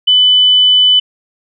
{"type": "tone", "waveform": "sine", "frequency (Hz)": 3000, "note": "F#7", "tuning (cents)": 23, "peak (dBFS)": -5, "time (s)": [0.07, 1], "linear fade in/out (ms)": 10, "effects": []}